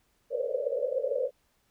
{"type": "band-pass noise", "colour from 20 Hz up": "pink", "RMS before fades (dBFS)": -30, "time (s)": [0.3, 1.31], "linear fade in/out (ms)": 50, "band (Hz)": [470, 570], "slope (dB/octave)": 96, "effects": ["pink hiss -71 dBFS RMS until 1.7 s"]}